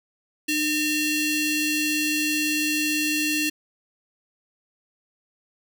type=ring-modulated tone; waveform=sawtooth; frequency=1513 Hz; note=F#6; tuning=38 cents sharp; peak=-15 dBFS; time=0.48-3.5 s; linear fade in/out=10 ms; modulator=1210 Hz; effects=none